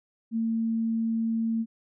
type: tone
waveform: sine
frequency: 226.2 Hz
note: A3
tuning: 48 cents sharp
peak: -24 dBFS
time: 0.31-1.66 s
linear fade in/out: 50 ms
effects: none